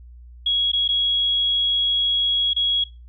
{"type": "tone with dropouts", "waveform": "sine", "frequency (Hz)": 3322, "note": "G#7", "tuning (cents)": 0, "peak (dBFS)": -17, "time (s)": [0.46, 2.84], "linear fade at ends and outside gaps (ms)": 5, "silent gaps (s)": [[0.718, 0.732], [0.879, 0.888], [2.534, 2.563]], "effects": ["noise-tail reverb RT60 0.3 s tail -21 dB re dry", "added 60 Hz sine -40 dBFS peak until 3.08 s"]}